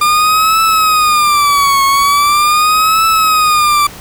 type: tone with vibrato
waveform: 40% pulse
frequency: 1200 Hz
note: D6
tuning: 37 cents sharp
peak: -7 dBFS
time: 0.01-3.87 s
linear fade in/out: 5 ms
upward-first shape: triangle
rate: 0.41 Hz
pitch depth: 160 cents each way
effects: pink hiss -32 dBFS RMS until 4 s